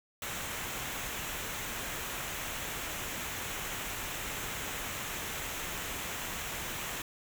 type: noise with comb filter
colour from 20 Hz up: pink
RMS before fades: -38 dBFS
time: 0.22-7.02 s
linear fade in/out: 2 ms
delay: 0.21 ms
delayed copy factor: -0.5
effects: none